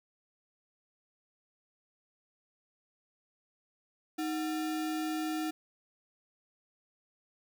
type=tone with sample-and-hold; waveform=sine; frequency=312.8 Hz; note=D#4; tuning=9 cents sharp; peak=-31 dBFS; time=4.18-5.51 s; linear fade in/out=10 ms; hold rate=1050 Hz; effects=none